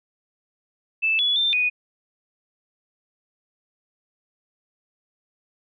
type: tone with pitch steps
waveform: sine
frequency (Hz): 2635 / 3406 / 3577 / 2476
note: E7 / G#7 / A7 / D#7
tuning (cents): -1 / +43 / +28 / -9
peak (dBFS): -18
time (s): 1.02-1.7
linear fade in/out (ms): 20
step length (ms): 170
effects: none